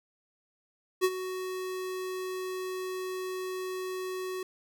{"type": "tone with ADSR envelope", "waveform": "square", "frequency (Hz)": 371.6, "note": "F#4", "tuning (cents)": 7, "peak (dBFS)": -21, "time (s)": [1.01, 4.43], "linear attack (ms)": 33, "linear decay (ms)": 51, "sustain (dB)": -13, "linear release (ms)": 3, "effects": []}